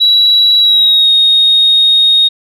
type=tone with pitch glide; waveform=sine; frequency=3908 to 3727 Hz; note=B7 to A#7; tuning=-19 to -1 cents; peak=-4 dBFS; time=0-2.29 s; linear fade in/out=20 ms; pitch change=-82 cents; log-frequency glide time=0.6-1.1 s; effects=tanh soft clip ceiling 0 dBFS